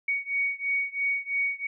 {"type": "beating tone pair", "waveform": "sine", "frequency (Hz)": [2238, 2241], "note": ["C#7", "C#7"], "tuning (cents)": [16, 18], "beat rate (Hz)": 3, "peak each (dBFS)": [-28, -29], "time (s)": [0.08, 1.67], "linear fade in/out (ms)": 5, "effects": []}